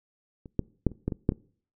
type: clicks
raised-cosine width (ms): 3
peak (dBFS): -30 / -12 / -9 / -30 / -14 / -18 / -8 / -20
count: 8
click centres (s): 0.458 / 0.593 / 0.867 / 0.917 / 1.08 / 1.122 / 1.291 / 1.321
effects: noise-tail reverb RT60 0.5 s tail -24 dB re dry